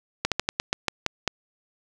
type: slowing click train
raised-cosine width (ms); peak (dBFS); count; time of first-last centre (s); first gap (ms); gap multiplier
0.2; -5; 9; 0.25-1.277; 67; 1.18
effects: none